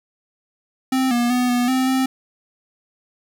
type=tone with pitch steps; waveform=square; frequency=261.3 / 239.5 / 248.3 / 244.4 / 259.4 / 262 Hz; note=C4 / A#3 / B3 / B3 / C4 / C4; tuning=-2 / +47 / +9 / -18 / -15 / +2 cents; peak=-17 dBFS; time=0.92-2.06 s; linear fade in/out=5 ms; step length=190 ms; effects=9-bit